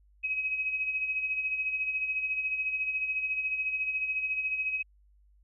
sine tone with tremolo, 2542 Hz, D#7, 36 cents sharp, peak -26 dBFS, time 0.23-4.83 s, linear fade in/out 20 ms, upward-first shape sine, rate 14 Hz, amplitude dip 55%, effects added 50 Hz sine -59 dBFS peak until 5.43 s

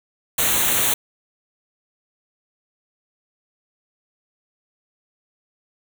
white band-stop noise, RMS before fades -19 dBFS, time 0.38-0.94 s, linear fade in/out 5 ms, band 4200 to 6000 Hz, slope 96 dB/octave, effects none

